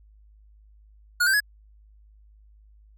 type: tone with pitch steps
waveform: square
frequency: 1443 / 1559 / 1681 Hz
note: F#6 / G6 / G#6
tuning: -44 / -10 / +20 cents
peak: -19 dBFS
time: 1.2-1.404 s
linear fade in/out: 10 ms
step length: 68 ms
effects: added 52 Hz sine -51 dBFS peak until 2.97 s